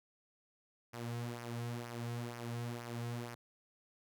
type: tone with flanger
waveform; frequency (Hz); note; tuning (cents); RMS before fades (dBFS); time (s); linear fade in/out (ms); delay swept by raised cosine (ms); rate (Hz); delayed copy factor
sawtooth; 118.8; A#2; +33; -42; 0.93-3.35; 10; 0.25 to 3.45; 2.1; -0.6
effects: none